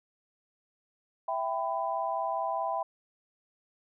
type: chord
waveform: sine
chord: E minor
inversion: none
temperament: equal with one note detuned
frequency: 659.3 / 784 / 1000.4 Hz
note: E5 / G5 / B5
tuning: 0 / 0 / +22 cents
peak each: -33 dBFS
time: 1.28-2.83 s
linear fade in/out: 5 ms
effects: none